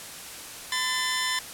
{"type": "tone pair together", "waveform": "15% pulse", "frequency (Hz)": [1018, 1770], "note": ["C6", "A6"], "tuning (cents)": [-48, 10], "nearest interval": "minor seventh", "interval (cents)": 958, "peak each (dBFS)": [-22, -21], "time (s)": [0.72, 1.39], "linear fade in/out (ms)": 2, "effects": ["white hiss -40 dBFS RMS until 1.53 s", "low-pass 12000 Hz 12 dB/octave"]}